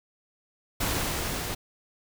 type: noise with level ramp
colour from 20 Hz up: pink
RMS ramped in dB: -27 to -33 dBFS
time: 0.8-1.55 s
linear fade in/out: 10 ms
effects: none